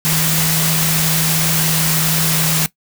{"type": "tone in noise", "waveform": "sine", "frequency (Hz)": 159.7, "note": "D#3", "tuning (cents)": 45, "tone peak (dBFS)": -18, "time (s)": [0.05, 2.66], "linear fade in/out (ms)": 0, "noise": "white", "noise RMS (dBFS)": -17, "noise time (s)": [0.05, 2.66], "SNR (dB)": -4, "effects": ["noise-tail reverb RT60 0.1 s tail -18 dB re dry"]}